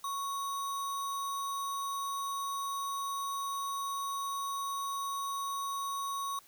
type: tone with sample-and-hold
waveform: sine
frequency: 1108.7 Hz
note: C#6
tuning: in tune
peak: -33 dBFS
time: 0.04-6.39 s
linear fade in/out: 2 ms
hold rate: 4900 Hz
effects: white hiss -60 dBFS RMS until 6.47 s